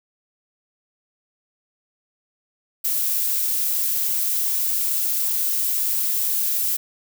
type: noise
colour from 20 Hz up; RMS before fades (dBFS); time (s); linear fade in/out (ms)
violet; -22; 2.84-6.77; 10
effects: none